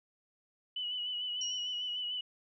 sine tone with vibrato, 2960 Hz, F#7, in tune, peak -34 dBFS, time 0.76-2.21 s, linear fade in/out 5 ms, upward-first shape sine, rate 6.7 Hz, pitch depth 36 cents each way
sine tone with exponential decay, 5650 Hz, F8, 19 cents sharp, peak -35 dBFS, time 1.41-2.01 s, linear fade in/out 5 ms, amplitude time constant 130 ms
effects none

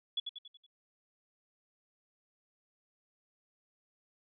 sine tone with echo, 3400 Hz, G#7, 40 cents sharp, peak -30 dBFS, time 0.17-0.2 s, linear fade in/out 5 ms, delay 93 ms, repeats 5, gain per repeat -6 dB, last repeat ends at 0.665 s, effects none

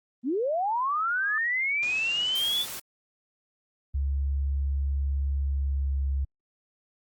sine linear sweep, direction up, 220 to 3520 Hz, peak -24 dBFS, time 0.23-2.66 s, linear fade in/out 50 ms
sine tone with exponential growth, 1244.5 Hz, D#6, in tune, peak -29 dBFS, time 0.97-1.38 s, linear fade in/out 2 ms, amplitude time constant 88 ms
white noise, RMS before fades -37 dBFS, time 1.82-2.8 s, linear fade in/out 10 ms
sine tone with pitch glide, 69.3 to 68.35 Hz, C#2 to C#2, 0 to -24 cents, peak -24 dBFS, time 3.94-6.25 s, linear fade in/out 10 ms, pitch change -24 cents, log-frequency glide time 5.39-6.12 s
effects Opus 24 kbps

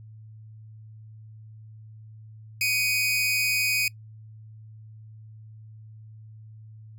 sawtooth tone pair together, 2264 / 2489 Hz, C#7 / D#7, +36 / 0 cents, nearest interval major second, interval 164 cents, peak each -25 / -20 dBFS, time 2.61-3.88 s, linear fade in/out 2 ms, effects noise-tail reverb RT60 0.1 s tail -25 dB re dry + added 109 Hz sine -43 dBFS peak until 6.98 s

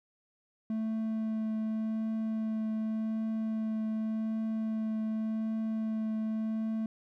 triangle tone with vibrato, 220 Hz, A3, in tune, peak -28 dBFS, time 0.7-6.86 s, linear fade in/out 2 ms, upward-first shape triangle, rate 0.87 Hz, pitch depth 11 cents each way, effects none

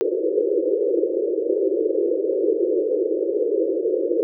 pink band-pass noise, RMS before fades -21 dBFS, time 0.01-4.23 s, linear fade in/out 0 ms, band 330 to 530 Hz, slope 96 dB/octave, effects none

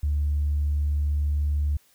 sine tone, 73.3 Hz, D2, 3 cents flat, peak -20 dBFS, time 0.03-1.77 s, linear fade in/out 5 ms, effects tanh soft clip ceiling -17 dBFS + white hiss -61 dBFS RMS until 1.94 s

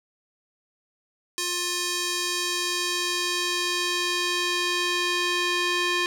square tone with band-pass filter sweep, 353.5 Hz, F4, 21 cents sharp, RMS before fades -26 dBFS, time 1.38-6.06 s, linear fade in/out 0 ms, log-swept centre 6200 to 2900 Hz, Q 0.93, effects none

